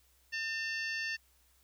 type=harmonic tone with a mistuned harmonic; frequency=900 Hz; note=A5; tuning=39 cents sharp; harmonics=2 / 3 / 4 / 5 / 6 / 7; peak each=-36 / -39 / -53 / -45 / -47 / -54 dBFS; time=0.32-1.17 s; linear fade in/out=20 ms; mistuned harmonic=4; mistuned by=-61 cents; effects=added 63 Hz sine -69 dBFS peak until 1.63 s + white hiss -69 dBFS RMS until 1.63 s